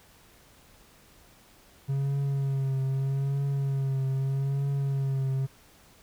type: tone with vibrato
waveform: triangle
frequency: 136.6 Hz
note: C#3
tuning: 25 cents flat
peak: -23 dBFS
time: 1.88-5.47 s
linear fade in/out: 20 ms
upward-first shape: triangle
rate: 0.8 Hz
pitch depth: 43 cents each way
effects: pink hiss -57 dBFS RMS until 6.02 s